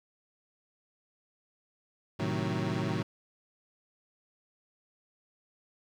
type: chord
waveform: 25% pulse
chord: A diminished seventh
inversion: none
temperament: equal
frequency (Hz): 110 / 130.81 / 155.56 / 185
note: A2 / C3 / Eb3 / Gb3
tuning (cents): 0 / 0 / 0 / 0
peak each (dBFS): -31 / -33 / -31 / -31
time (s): 2.19-3.03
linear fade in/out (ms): 10
effects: low-pass 5000 Hz 12 dB/octave + 10-bit